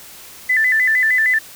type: tone with vibrato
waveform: sine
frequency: 1885 Hz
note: A#6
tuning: 19 cents sharp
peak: -12 dBFS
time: 0.49-1.39 s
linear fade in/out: 10 ms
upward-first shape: square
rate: 6.5 Hz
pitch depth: 110 cents each way
effects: white hiss -39 dBFS RMS until 1.55 s